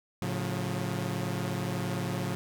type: chord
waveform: sawtooth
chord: A augmented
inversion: none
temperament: equal with one note detuned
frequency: 110 / 138.59 / 179.01 Hz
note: A2 / C#3 / E#3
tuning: 0 / 0 / +43 cents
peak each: -31 / -31 / -30 dBFS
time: 0.22-2.35 s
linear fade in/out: 0 ms
effects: none